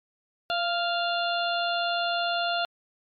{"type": "harmonic tone with a mistuned harmonic", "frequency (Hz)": 698.5, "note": "F5", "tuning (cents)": 0, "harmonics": [1, 2, 4, 5, 6], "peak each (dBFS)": [-27, -30, -33, -34, -35], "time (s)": [0.5, 2.65], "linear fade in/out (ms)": 0, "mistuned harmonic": 1, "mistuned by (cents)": -25, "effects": ["MP3 64 kbps"]}